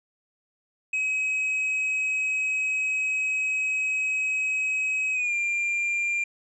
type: tone with pitch glide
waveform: triangle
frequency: 2545 to 2388 Hz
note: D#7 to D7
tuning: +39 to +28 cents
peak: -22 dBFS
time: 0.93-6.24 s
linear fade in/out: 5 ms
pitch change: -111 cents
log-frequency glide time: 5.13-5.33 s
effects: resampled to 22050 Hz